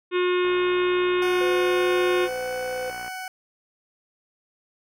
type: harmonic tone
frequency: 360 Hz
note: F#4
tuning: 47 cents flat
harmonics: 1 / 3 / 4 / 5 / 6 / 7 / 8 / 9 / 10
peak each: -20 / -30 / -33 / -37 / -36 / -34 / -38 / -42 / -38 dBFS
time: 0.11-2.29 s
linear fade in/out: 50 ms
type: click train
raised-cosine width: 0.5 ms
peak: -24 dBFS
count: 158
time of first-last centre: 0.45-3.08 s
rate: 59.7 Hz
type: tone with pitch glide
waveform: 20% pulse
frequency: 739 to 747.2 Hz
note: F#5 to F#5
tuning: -2 to +17 cents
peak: -27 dBFS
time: 1.22-3.28 s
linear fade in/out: 2 ms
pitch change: +19 cents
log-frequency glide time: 1.6-1.95 s
type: tone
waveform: triangle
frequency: 510 Hz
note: C5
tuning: 44 cents flat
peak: -26 dBFS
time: 1.41-2.9 s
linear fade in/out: 0 ms
effects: none